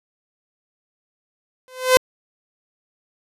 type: tone with exponential growth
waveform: sawtooth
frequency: 512 Hz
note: C5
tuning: 38 cents flat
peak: -3 dBFS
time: 1.68-1.97 s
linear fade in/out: 0 ms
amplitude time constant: 61 ms
effects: resampled to 32000 Hz